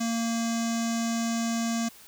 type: tone with low-pass filter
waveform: square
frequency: 230 Hz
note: A#3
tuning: 23 cents flat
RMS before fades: -28 dBFS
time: 0-1.89 s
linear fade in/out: 10 ms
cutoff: 6800 Hz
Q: 4.5
effects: white hiss -51 dBFS RMS until 2.07 s